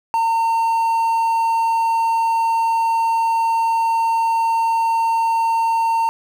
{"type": "tone with quantisation", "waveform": "triangle", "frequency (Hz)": 911, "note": "A#5", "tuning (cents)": -40, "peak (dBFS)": -13, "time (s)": [0.14, 6.09], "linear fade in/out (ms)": 0, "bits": 7, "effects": []}